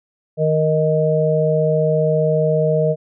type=harmonic tone; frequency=155.8 Hz; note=D#3; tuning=3 cents sharp; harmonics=1 / 3 / 4; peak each=-18 / -18 / -18 dBFS; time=0.37-2.96 s; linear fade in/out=50 ms; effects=none